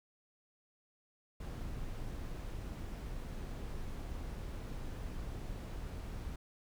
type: noise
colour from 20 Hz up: brown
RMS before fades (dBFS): -42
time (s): 1.4-6.36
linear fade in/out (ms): 5
effects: none